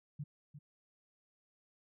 sine tone with echo, 146.1 Hz, D3, 9 cents flat, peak -38 dBFS, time 0.19-0.24 s, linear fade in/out 10 ms, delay 350 ms, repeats 1, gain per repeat -10 dB, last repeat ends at 0.59 s, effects none

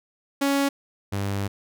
sawtooth tone pair in turn, 278.6 / 99.62 Hz, C#4 / G2, +9 / +28 cents, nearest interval octave + tritone, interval 1781 cents, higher first, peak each -16 / -21 dBFS, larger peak first, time 0.41-0.69 / 1.12-1.48 s, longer second, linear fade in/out 10 ms, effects none

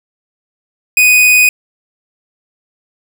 45% pulse tone, 2489 Hz, D#7, in tune, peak -5 dBFS, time 0.97-1.49 s, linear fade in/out 2 ms, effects none

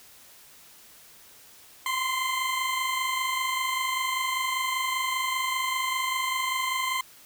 20% pulse tone pair together, 1021.4 / 1046.5 Hz, C6 / C6, -42 / 0 cents, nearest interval unison, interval 42 cents, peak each -27 / -22 dBFS, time 1.86-7.01 s, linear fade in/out 2 ms, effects white hiss -52 dBFS RMS until 7.25 s

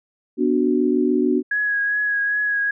sine chord, B minor, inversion none, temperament equal, 246.9 / 293.7 / 370 Hz, B3 / D4 / F#4, 0 / 0 / 0 cents, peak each -20 dBFS, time 0.37-1.43 s, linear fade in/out 50 ms
sine tone with vibrato, 1665 Hz, G#6, 4 cents sharp, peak -18 dBFS, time 1.51-2.71 s, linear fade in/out 5 ms, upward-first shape triangle, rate 2.5 Hz, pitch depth 24 cents each way
effects none

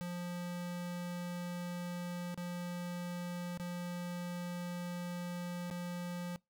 square tone with dropouts, 176 Hz, F3, 14 cents sharp, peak -39 dBFS, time 0.01-6.36 s, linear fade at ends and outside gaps 0 ms, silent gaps 2.344-2.376 / 3.575-3.598 / 5.701-5.711 s, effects noise-tail reverb RT60 0.2 s tail -23 dB re dry

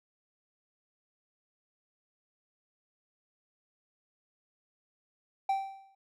triangle tone with exponential decay, 779 Hz, G5, 11 cents flat, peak -22 dBFS, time 5.49-5.95 s, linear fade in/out 5 ms, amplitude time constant 99 ms, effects none

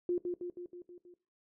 sine tone with echo, 353.6 Hz, F4, 22 cents sharp, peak -28 dBFS, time 0.09-0.18 s, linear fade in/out 2 ms, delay 160 ms, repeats 6, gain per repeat -4 dB, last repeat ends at 1.14 s, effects noise-tail reverb RT60 0.3 s tail -18 dB re dry

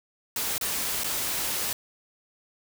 white noise with dropouts, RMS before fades -29 dBFS, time 0.36-1.73 s, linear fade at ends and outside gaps 2 ms, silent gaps 0.581-0.611 / 1.036-1.043 s, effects none

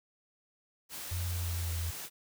white noise, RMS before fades -42 dBFS, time 0.89-2.1 s, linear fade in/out 50 ms
sine tone with pitch glide, 87.8 to 83.55 Hz, F2 to E2, +10 to +24 cents, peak -32 dBFS, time 1.11-1.91 s, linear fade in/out 10 ms, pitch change -86 cents, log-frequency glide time 1.3-1.78 s
effects none

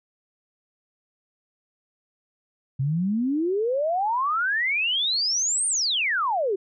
sine exponential two-way sweep, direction up then down, 128.7 to 9100 to 364.2 Hz, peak -21 dBFS, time 2.79-6.56 s, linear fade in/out 10 ms, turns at 5.67 s, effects none

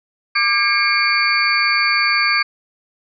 sine tone cluster, 1184 / 1618 / 2166 / 2372 / 4563 Hz, D6 / G#6 / C#7 / D7 / C#8, +14 / -46 / -41 / +17 / +49 cents, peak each -20 dBFS, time 0.35-2.43 s, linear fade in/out 10 ms, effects none

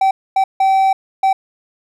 triangle tone bursts at uneven times, 771 Hz, G5, 29 cents flat, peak -8 dBFS, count 4, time 0.01-0.11 / 0.36-0.44 / 0.6-0.93 / 1.23-1.33 s, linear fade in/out 5 ms, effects none

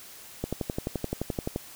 click train, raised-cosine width 2 ms, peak -15 dBFS, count 14, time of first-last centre 0.44-1.561 s, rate 11.6 Hz, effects white hiss -47 dBFS RMS until 1.75 s

